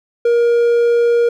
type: tone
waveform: triangle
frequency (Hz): 472.3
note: A#4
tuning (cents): +23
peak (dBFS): -8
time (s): 0.25-1.29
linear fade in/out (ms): 5
effects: none